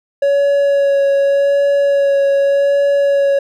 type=tone with vibrato; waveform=triangle; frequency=560 Hz; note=C#5; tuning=18 cents sharp; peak=-8 dBFS; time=0.22-3.39 s; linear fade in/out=5 ms; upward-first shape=sine; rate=0.85 Hz; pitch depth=14 cents each way; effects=none